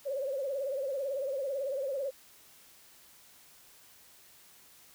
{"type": "tone with vibrato", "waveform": "sine", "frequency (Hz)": 545, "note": "C#5", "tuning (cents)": -29, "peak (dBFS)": -31, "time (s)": [0.05, 2.11], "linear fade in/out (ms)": 20, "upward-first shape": "triangle", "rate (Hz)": 18, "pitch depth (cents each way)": 120, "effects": ["white hiss -58 dBFS RMS until 4.94 s"]}